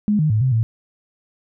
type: tone with pitch steps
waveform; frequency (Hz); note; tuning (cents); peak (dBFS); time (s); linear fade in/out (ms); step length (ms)
sine; 208.7 / 153.8 / 107.9 / 130.3 / 112.7; G#3 / D#3 / A2 / C3 / A2; +9 / -20 / -33 / -7 / +42; -14; 0.08-0.63; 0; 110
effects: none